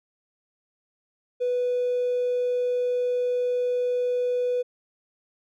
triangle tone with hard clipping, 493.9 Hz, B4, in tune, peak -22 dBFS, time 1.4-4.63 s, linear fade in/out 20 ms, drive 3 dB, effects none

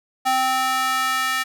square tone with high-pass filter sweep, 260 Hz, C4, 11 cents flat, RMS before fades -21 dBFS, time 0.25-1.44 s, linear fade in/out 20 ms, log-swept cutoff 810 to 1600 Hz, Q 2.1, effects none

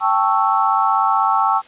sine chord, A dominant seventh, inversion third, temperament equal, 784 / 880 / 1108.7 / 1318.5 Hz, G5 / A5 / C#6 / E6, 0 / 0 / 0 / 0 cents, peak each -19 dBFS, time 0-1.62 s, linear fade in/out 50 ms, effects white hiss -45 dBFS RMS until 1.67 s + resampled to 8000 Hz

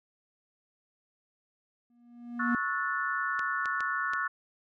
triangle tone with exponential growth, 239 Hz, A#3, 43 cents sharp, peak -22 dBFS, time 1.9-2.55 s, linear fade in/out 2 ms, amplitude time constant 140 ms
sine chord, F# minor seventh, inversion second, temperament equal with one note detuned, 1108.7 / 1318.5 / 1459.6 / 1760 Hz, C#6 / E6 / F#6 / A6, 0 / 0 / -24 / 0 cents, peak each -34 / -36 / -32 / -35 dBFS, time 2.39-4.28 s, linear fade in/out 10 ms
clicks, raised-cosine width 0.2 ms, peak -23 dBFS, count 4, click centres 3.393 / 3.657 / 3.806 / 4.135 s
effects none

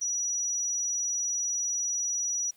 sine tone, 5840 Hz, F#8, 24 cents flat, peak -27 dBFS, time 0.01-2.51 s, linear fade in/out 10 ms, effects white hiss -63 dBFS RMS until 2.56 s

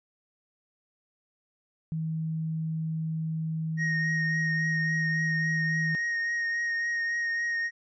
sine tone, 160 Hz, D#3, 49 cents sharp, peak -28 dBFS, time 1.92-5.95 s, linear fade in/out 0 ms
triangle tone with vibrato, 1864.7 Hz, A#6, in tune, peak -25 dBFS, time 3.77-7.71 s, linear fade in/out 50 ms, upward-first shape triangle, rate 3.6 Hz, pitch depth 20 cents each way
effects resampled to 16000 Hz

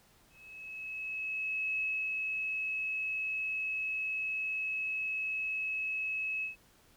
sine tone with ADSR envelope, 2579 Hz, E7, 39 cents flat, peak -30 dBFS, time 0.3-6.56 s, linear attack 1500 ms, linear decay 290 ms, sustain -2 dB, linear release 130 ms, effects pink hiss -64 dBFS RMS until 6.96 s

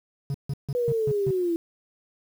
triangle tone bursts, 138.59 Hz, C#3, in tune, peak -23 dBFS, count 6, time 0.3-1.308 s, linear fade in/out 2 ms, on 43 ms, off 150 ms
sine linear sweep, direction down, 495.4 to 329.4 Hz, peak -22 dBFS, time 0.75-1.56 s, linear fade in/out 0 ms
effects 8-bit

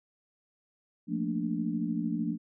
sine chord, Bb major seventh, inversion second, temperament equal, 174.61 / 220 / 233.1 / 293.7 Hz, F3 / A3 / Bb3 / D4, 0 / 0 / 0 / 0 cents, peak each -34 dBFS, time 1.07-2.38 s, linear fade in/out 50 ms, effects none

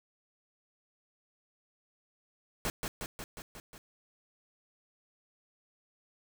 pink noise with echo, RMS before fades -33 dBFS, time 2.65-2.7 s, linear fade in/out 0 ms, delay 180 ms, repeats 6, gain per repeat -3 dB, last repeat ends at 3.78 s, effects none

